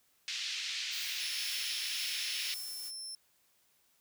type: band-pass noise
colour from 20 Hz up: pink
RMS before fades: -38 dBFS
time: 0.28-2.54 s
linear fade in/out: 0 ms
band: 2400 to 5500 Hz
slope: 24 dB/octave
type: noise with tremolo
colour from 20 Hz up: blue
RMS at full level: -44 dBFS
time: 0.9-2.92 s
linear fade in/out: 50 ms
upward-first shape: triangle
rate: 2 Hz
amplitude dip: 40%
type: tone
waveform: 30% pulse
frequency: 5340 Hz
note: E8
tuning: 22 cents sharp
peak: -37 dBFS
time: 1.2-3.15 s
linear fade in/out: 2 ms
effects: white hiss -71 dBFS RMS until 4 s